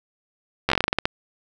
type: slowing click train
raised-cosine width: 0.3 ms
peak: -3 dBFS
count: 12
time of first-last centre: 0.69-1.055 s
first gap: 12 ms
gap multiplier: 1.19
effects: none